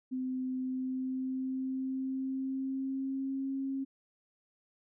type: tone with pitch glide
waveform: sine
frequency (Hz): 257.5 to 270.1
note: C4 to C#4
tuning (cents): -28 to -45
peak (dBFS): -32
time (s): 0.11-3.85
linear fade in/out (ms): 20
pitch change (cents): +83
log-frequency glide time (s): 0.56-3.52
effects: none